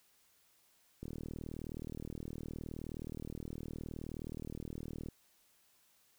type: click train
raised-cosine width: 3 ms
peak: -30 dBFS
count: 160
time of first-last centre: 1.03-5.086 s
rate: 39.2 Hz
effects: white hiss -70 dBFS RMS until 6.18 s